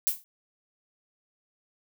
violet noise with exponential decay, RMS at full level -21 dBFS, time 0.07-0.24 s, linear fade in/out 0 ms, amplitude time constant 35 ms, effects none

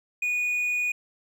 triangle tone, 2462 Hz, D#7, 19 cents flat, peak -22 dBFS, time 0.22-0.92 s, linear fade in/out 5 ms, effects none

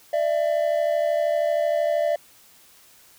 triangle tone pair together, 595 / 667.9 Hz, D5 / E5, +22 / +23 cents, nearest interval major second, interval 201 cents, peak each -20 / -21 dBFS, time 0.13-2.16 s, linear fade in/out 5 ms, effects white hiss -53 dBFS RMS until 3.18 s

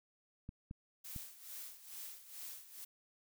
clicks, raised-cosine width 5 ms, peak -33 dBFS, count 3, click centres 0.491 / 0.711 / 1.162 s
blue noise with tremolo, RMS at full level -47 dBFS, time 1.04-2.85 s, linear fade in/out 10 ms, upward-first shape sine, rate 2.3 Hz, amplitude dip 75%
effects none

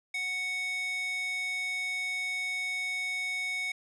square tone with high-pass filter, 740 Hz, F#5, in tune, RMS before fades -33 dBFS, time 0.14-3.72 s, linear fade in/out 5 ms, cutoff 2200 Hz, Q 3.4, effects resampled to 24000 Hz

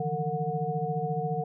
sine tone cluster, 143 / 157.3 / 171.7 / 455.3 / 732 Hz, D3 / D#3 / F3 / A#4 / F#5, -46 / +19 / -29 / -41 / -19 cents, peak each -38 / -32 / -37 / -33 / -32 dBFS, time 0-1.44 s, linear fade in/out 5 ms, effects none

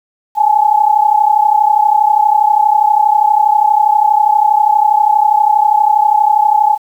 sine tone pair together, 830.6 / 863 Hz, G#5 / A5, 0 / -34 cents, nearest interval minor second, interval 66 cents, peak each -10 dBFS, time 0.35-6.78 s, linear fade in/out 50 ms, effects 7-bit

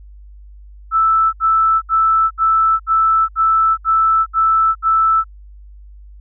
sine tone bursts, 1318.5 Hz, E6, in tune, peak -10 dBFS, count 9, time 0.91-5.242 s, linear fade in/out 50 ms, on 420 ms, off 69 ms, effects added 50 Hz sine -36 dBFS peak until 6.2 s

